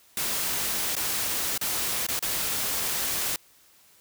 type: noise with dropouts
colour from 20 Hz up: white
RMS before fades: -28 dBFS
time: 0.17-3.36 s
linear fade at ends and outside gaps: 2 ms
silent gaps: 0.954-0.965 / 1.578-1.612 / 2.067-2.086 / 2.192-2.225 s
effects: white hiss -58 dBFS RMS until 4 s